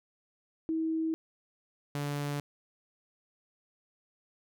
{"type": "tone pair in turn", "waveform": ["sine", "sawtooth"], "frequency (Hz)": [321.6, 144.46], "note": ["E4", "D3"], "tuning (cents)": [-43, -28], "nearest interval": "octave + major second", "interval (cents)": 1385, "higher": "first", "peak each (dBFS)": -28, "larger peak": "neither", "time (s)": [[0.69, 1.14], [1.95, 2.4]], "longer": "neither", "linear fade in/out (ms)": 0, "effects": []}